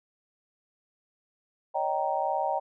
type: chord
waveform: sine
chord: Eb dominant seventh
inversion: third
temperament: just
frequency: 560 / 622.3 / 777.8 / 933.4 Hz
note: Db5 / Eb5 / G5 / Bb5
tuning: +18 / 0 / -14 / +2 cents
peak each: -33 / -32 / -29 / -31 dBFS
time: 1.74-2.6 s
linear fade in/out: 20 ms
effects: none